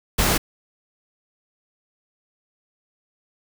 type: noise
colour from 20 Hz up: pink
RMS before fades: -19 dBFS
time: 0.18-0.38 s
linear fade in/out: 10 ms
effects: none